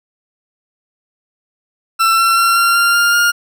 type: tone with pitch steps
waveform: 40% pulse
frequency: 1342 / 1353.7 / 1365.5 / 1377.3 / 1389.3 / 1401.4 / 1413.6 Hz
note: E6 / E6 / F6 / F6 / F6 / F6 / F6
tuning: +31 / +46 / -39 / -24 / -9 / +6 / +21 cents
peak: -9 dBFS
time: 1.99-3.32 s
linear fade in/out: 20 ms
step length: 190 ms
effects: none